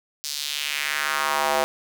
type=tone with high-pass filter sweep; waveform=square; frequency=72.9 Hz; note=D2; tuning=12 cents flat; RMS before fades=-25 dBFS; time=0.24-1.64 s; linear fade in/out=0 ms; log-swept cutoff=5100 to 620 Hz; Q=2; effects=none